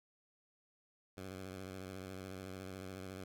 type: tone with vibrato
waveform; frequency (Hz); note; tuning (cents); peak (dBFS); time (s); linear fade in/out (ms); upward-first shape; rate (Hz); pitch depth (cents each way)
10% pulse; 94.4; F#2; +35; -37; 1.17-3.24; 5; square; 14; 42
effects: none